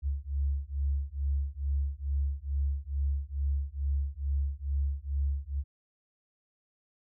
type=beating tone pair; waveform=sine; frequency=68.8 / 71.1 Hz; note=C#2 / C#2; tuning=-12 / +45 cents; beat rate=2.3 Hz; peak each=-31 dBFS; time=0.02-5.64 s; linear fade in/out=50 ms; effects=none